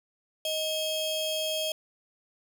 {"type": "ring-modulated tone", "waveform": "40% pulse", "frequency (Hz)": 1936, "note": "B6", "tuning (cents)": -35, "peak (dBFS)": -24, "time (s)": [0.45, 1.72], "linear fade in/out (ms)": 2, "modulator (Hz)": 1310, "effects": []}